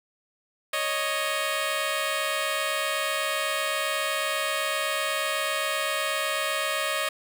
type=tone pair together; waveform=10% pulse; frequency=554.4 / 622.3 Hz; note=C#5 / D#5; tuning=0 / 0 cents; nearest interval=major second; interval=200 cents; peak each=-21 / -19 dBFS; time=0.73-7.09 s; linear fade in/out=5 ms; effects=none